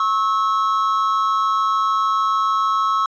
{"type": "tone pair together", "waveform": "triangle", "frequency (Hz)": [1093.2, 1300], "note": ["C#6", "E6"], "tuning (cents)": [-24, -24], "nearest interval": "minor third", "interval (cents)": 300, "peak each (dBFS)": -17, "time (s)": [0, 3.06], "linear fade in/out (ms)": 2, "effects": ["resampled to 16000 Hz"]}